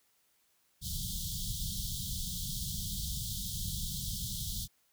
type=band-stop noise; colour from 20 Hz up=pink; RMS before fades=-37 dBFS; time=0.81-4.68 s; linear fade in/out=50 ms; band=200 to 3200 Hz; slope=96 dB/octave; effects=white hiss -72 dBFS RMS until 4.92 s